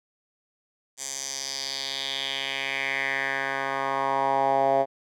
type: tone with band-pass filter sweep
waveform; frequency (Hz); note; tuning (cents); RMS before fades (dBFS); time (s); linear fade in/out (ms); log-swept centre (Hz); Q
10% pulse; 136; C#3; -33; -27; 0.97-4.86; 50; 7300 to 650; 3.3
effects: none